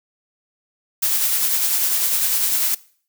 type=noise with tremolo; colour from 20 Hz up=blue; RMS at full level=-18 dBFS; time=1.02-2.75 s; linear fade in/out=10 ms; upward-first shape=sine; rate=10 Hz; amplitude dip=30%; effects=noise-tail reverb RT60 0.5 s tail -21 dB re dry